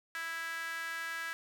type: tone with high-pass filter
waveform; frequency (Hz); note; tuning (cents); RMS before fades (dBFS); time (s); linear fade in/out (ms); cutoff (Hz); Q
sawtooth; 329.6; E4; 0; -39; 0.15-1.33; 0; 1600; 4.8
effects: none